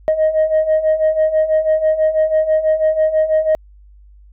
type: beating tone pair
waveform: sine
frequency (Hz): 622 / 628.1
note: D#5 / D#5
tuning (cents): -1 / +16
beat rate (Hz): 6.1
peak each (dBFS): -16 / -12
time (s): 0.08-3.55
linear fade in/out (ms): 0
effects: tanh soft clip ceiling -8 dBFS + added 50 Hz sine -41 dBFS peak until 4.32 s